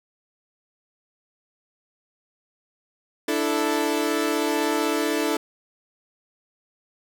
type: chord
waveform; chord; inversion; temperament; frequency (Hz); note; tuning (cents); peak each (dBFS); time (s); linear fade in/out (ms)
sawtooth; D suspended second; none; equal; 293.7 / 329.6 / 440; D4 / E4 / A4; 0 / 0 / 0; -22; 3.28-5.37; 5
effects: none